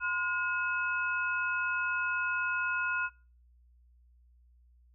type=tone cluster; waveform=sine; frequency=1029 / 1432 / 2572 Hz; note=C6 / F6 / E7; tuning=-29 / +43 / -43 cents; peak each=-37 / -29 / -37 dBFS; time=0-3.1 s; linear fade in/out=50 ms; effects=noise-tail reverb RT60 0.4 s tail -26 dB re dry + added 60 Hz sine -59 dBFS peak until 4.94 s